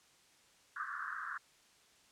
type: band-pass noise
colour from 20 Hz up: white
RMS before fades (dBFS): -42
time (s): 0.76-1.38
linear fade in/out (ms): 5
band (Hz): 1100 to 1700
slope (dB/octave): 96
effects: white hiss -66 dBFS RMS until 2.11 s + low-pass 8000 Hz 12 dB/octave